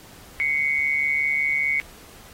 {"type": "tone pair together", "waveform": "sine", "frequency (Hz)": [2071, 2216], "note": ["C7", "C#7"], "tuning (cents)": [-18, -1], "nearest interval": "minor second", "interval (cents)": 117, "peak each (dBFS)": [-25, -21], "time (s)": [0.4, 1.8], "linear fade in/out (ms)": 0, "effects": ["pink hiss -47 dBFS RMS until 2.33 s", "AAC 48 kbps"]}